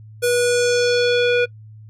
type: tone with low-pass filter sweep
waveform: square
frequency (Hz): 485.9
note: B4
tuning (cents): -28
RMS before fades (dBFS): -17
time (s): 0.22-1.46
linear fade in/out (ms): 20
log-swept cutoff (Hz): 12000 to 2500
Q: 2.2
effects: noise-tail reverb RT60 0.1 s tail -23 dB re dry + added 108 Hz sine -38 dBFS peak until 1.89 s